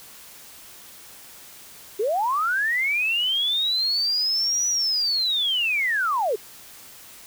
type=linear two-way sweep; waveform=sine; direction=up then down; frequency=381.3 to 5920 to 381.3 Hz; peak=-20 dBFS; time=1.99-6.36 s; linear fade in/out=10 ms; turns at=4.67 s; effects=white hiss -45 dBFS RMS until 7.26 s